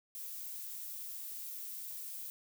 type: noise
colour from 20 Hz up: violet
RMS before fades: -44 dBFS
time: 0.15-2.3 s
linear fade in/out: 0 ms
effects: none